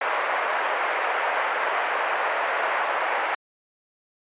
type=band-pass noise; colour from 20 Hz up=pink; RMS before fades=-25 dBFS; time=0.01-3.35 s; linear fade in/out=5 ms; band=580 to 2200 Hz; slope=24 dB/octave; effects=resampled to 8000 Hz